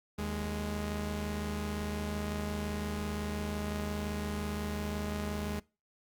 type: tone pair together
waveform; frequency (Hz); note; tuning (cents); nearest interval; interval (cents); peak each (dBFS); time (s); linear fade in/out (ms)
sawtooth; 77.8 / 207.7; D#2 / G#3; 0 / 0; octave + perfect fourth; 1700; -33 / -32; 0.18-5.6; 10
effects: noise-tail reverb RT60 0.3 s tail -23 dB re dry + Opus 48 kbps